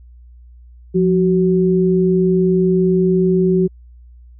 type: tone pair together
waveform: sine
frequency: 176.8 / 374.6 Hz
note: F3 / F#4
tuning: +22 / +21 cents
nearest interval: octave + minor second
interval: 1299 cents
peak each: -14 dBFS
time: 0.94-3.68 s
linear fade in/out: 20 ms
effects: added 60 Hz sine -39 dBFS peak until 4.39 s